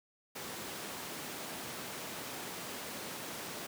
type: high-pass noise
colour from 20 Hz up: pink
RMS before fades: -43 dBFS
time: 0.35-3.67 s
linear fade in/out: 10 ms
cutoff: 200 Hz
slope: 12 dB/octave
effects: none